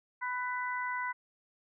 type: harmonic tone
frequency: 497.6 Hz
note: B4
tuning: 13 cents sharp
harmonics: 2 / 3 / 4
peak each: -35 / -38 / -38 dBFS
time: 0.21-1.13 s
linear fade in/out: 20 ms
effects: none